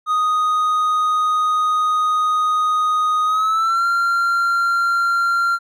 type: tone with pitch glide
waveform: triangle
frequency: 1244.5 to 1380.9 Hz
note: D#6 to F6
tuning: 0 to -20 cents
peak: -13 dBFS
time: 0.06-5.59 s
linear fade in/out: 50 ms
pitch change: +180 cents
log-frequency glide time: 3.25-3.86 s
effects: none